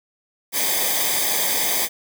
white noise with comb filter, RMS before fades -21 dBFS, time 0.52-1.89 s, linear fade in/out 50 ms, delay 0.72 ms, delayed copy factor -0.8, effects none

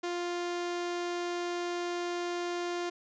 sawtooth tone, 350 Hz, F4, 4 cents sharp, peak -28 dBFS, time 0.03-2.9 s, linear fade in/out 10 ms, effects resampled to 16000 Hz

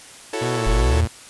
sawtooth chord, F# minor seventh, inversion third, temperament equal, 329.6 / 370 / 440 / 554.4 Hz, E4 / F#4 / A4 / C#5, 0 / 0 / 0 / 0 cents, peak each -26 / -27 / -22 / -27 dBFS, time 0.33-1.01 s, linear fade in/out 5 ms
sawtooth tone with vibrato, 118.5 Hz, A#2, 29 cents sharp, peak -20 dBFS, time 0.41-1.08 s, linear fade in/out 10 ms, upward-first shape sine, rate 2.8 Hz, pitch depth 77 cents each way
sine linear sweep, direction up, 35.17 to 87.4 Hz, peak -15 dBFS, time 0.66-1.06 s, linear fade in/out 10 ms
effects white hiss -42 dBFS RMS until 1.29 s + resampled to 24000 Hz

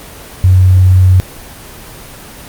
sine tone, 92.5 Hz, F#2, in tune, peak -3 dBFS, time 0.44-1.2 s, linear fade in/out 0 ms, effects pink hiss -31 dBFS RMS until 2.48 s + Opus 24 kbps

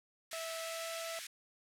pink high-pass noise, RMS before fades -45 dBFS, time 0.31-1.27 s, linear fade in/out 5 ms, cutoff 1800 Hz, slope 24 dB/octave
sawtooth tone with pitch glide, 654 to 660.1 Hz, E5 to E5, -14 to +2 cents, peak -37 dBFS, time 0.33-1.19 s, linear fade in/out 0 ms, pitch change +16 cents, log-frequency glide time 0.59-0.89 s
effects low-pass 12000 Hz 12 dB/octave

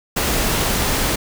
pink noise, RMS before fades -19 dBFS, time 0.16-1.16 s, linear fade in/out 10 ms, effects none

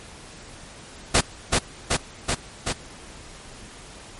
pink noise with echo, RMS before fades -17 dBFS, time 1.14-1.21 s, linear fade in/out 10 ms, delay 380 ms, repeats 4, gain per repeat -2 dB, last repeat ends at 2.73 s, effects pink hiss -43 dBFS RMS until 4.19 s + MP3 48 kbps

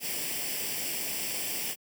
white noise with comb filter, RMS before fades -33 dBFS, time 0-1.76 s, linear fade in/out 50 ms, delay 0.38 ms, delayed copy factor +0.7, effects high-pass 150 Hz 12 dB/octave

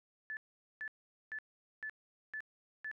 sine tone bursts, 1739 Hz, A6, 21 cents flat, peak -39 dBFS, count 6, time 0.3-2.914 s, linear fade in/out 0 ms, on 69 ms, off 440 ms, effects none

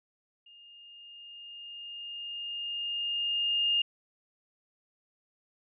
sine tone with level ramp, 2827 Hz, F7, 20 cents sharp, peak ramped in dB -52 to -23 dBFS, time 0.46-3.82 s, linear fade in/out 5 ms, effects none

